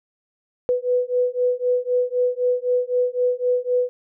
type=beating tone pair; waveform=sine; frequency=493.9 / 497.8 Hz; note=B4 / B4; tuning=0 / +14 cents; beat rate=3.9 Hz; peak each=-21 dBFS; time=0.69-3.89 s; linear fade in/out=0 ms; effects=none